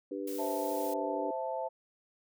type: harmonic tone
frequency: 98 Hz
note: G2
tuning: in tune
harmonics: 3 / 4 / 5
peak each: -38 / -39 / -40 dBFS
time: 0.11-1.31 s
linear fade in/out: 5 ms
type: noise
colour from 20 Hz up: blue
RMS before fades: -45 dBFS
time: 0.27-0.94 s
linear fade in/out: 5 ms
type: chord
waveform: sine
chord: A minor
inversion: first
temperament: equal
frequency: 523.3 / 659.3 / 880 Hz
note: C5 / E5 / A5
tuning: 0 / 0 / 0 cents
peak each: -37 dBFS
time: 0.38-1.69 s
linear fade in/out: 20 ms
effects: none